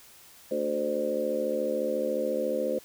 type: harmonic tone with a mistuned harmonic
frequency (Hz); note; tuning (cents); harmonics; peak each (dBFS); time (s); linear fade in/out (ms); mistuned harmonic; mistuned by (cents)
74.1; D2; +16; 3 / 4 / 5 / 6 / 7 / 8; -36 / -36 / -35 / -38 / -28 / -35; 0.51-2.79; 5; 6; -36
effects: white hiss -53 dBFS RMS until 2.84 s